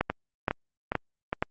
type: two click trains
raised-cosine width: 0.5 ms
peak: -12 / -10 dBFS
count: 4 / 4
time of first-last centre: 0.1-1.33 / 0.01-1.425 s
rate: 2.44 / 2.12 Hz
effects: Opus 48 kbps